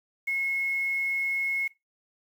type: tone with quantisation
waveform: sine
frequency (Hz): 2174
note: C#7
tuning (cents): -34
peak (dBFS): -25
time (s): 0.27-1.68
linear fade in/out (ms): 10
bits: 8
effects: noise-tail reverb RT60 0.2 s tail -18 dB re dry